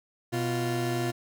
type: tone pair together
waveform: 30% pulse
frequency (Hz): 124.32 / 349.2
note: B2 / F4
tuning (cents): +12 / 0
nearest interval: octave + tritone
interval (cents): 1788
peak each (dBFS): -27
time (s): 0.32-1.12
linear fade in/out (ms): 20
effects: none